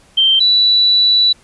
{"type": "tone pair in turn", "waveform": "sine", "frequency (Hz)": [3136, 3951], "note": ["G7", "B7"], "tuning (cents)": [0, 0], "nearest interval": "major third", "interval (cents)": 400, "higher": "second", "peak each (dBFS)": -8, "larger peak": "neither", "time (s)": [[0.17, 0.4], [0.4, 1.33]], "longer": "second", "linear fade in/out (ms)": 10, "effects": ["pink hiss -49 dBFS RMS until 1.43 s", "resampled to 24000 Hz"]}